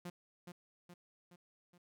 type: tone with echo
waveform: sawtooth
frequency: 176.1 Hz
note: F3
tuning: 15 cents sharp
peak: -39 dBFS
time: 0.05-0.1 s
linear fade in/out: 5 ms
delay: 420 ms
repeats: 4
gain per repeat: -5 dB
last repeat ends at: 1.78 s
effects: none